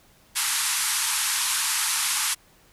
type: band-pass noise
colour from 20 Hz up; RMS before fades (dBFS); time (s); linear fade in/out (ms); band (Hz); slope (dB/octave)
white; -25; 0.35-2.35; 20; 840 to 12000; 96
effects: pink hiss -57 dBFS RMS until 2.72 s